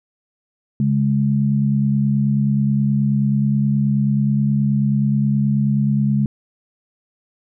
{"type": "tone pair together", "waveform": "sine", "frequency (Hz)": [138.6, 208], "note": ["C#3", "G#3"], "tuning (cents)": [0, 3], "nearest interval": "perfect fifth", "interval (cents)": 703, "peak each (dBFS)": -17, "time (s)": [0.8, 6.26], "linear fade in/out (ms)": 2, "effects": []}